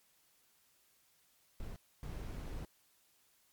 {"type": "noise bursts at uneven times", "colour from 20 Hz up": "brown", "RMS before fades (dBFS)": -43, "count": 2, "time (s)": [[1.6, 1.76], [2.03, 2.65]], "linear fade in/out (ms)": 0, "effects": ["white hiss -71 dBFS RMS until 3.52 s", "MP3 96 kbps"]}